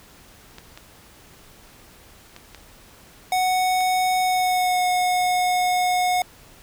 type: clicks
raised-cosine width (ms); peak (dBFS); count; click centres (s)
0.2; -22; 5; 0.584 / 0.775 / 2.364 / 2.547 / 3.807
type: tone with pitch glide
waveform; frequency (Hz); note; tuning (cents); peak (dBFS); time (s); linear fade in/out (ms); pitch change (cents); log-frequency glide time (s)
square; 740 to 726.9; F#5 to F#5; 0 to -31; -19; 3.32-6.22; 2; -31; 4.21-4.85
effects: pink hiss -49 dBFS RMS until 6.62 s